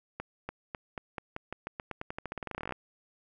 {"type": "accelerating click train", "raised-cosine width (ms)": 0.5, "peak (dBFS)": -21, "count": 28, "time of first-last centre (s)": [0.2, 2.723], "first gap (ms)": 290, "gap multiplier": 0.89, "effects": []}